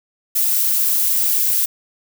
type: noise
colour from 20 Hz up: violet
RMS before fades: -17 dBFS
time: 0.35-1.66 s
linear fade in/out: 10 ms
effects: none